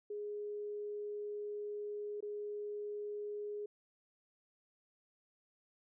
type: tone with dropouts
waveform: sine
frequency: 415.3 Hz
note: G#4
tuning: in tune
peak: -39 dBFS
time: 0.1-3.66 s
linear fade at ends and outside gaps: 5 ms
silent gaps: 2.206-2.225 s
effects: none